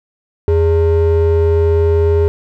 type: ring-modulated tone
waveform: triangle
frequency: 246.9 Hz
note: B3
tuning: in tune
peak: -4 dBFS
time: 0.48-2.28 s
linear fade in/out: 0 ms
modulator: 164 Hz
effects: none